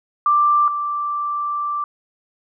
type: tone pair in turn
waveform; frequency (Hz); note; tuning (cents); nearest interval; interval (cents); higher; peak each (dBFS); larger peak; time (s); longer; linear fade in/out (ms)
sine; 1179 / 1173.6; D6 / D6; +6 / -2; unison; 8; first; -12 / -20; first; 0.26-0.68 / 0.68-1.84; second; 2
effects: none